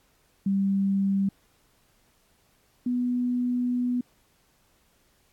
sine tone pair in turn, 196 / 246.4 Hz, G3 / B3, 0 / -4 cents, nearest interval major third, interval 396 cents, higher second, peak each -21 / -23 dBFS, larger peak first, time 0.46-1.29 / 2.86-4.01 s, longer second, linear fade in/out 5 ms, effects pink hiss -65 dBFS RMS until 5.32 s + AAC 64 kbps

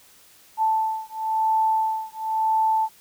sine beating tone pair, 880 / 880.97 Hz, A5 / A5, 0 / +2 cents, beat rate 0.97 Hz, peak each -23 dBFS, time 0.57-2.89 s, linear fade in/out 50 ms, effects white hiss -53 dBFS RMS until 3 s

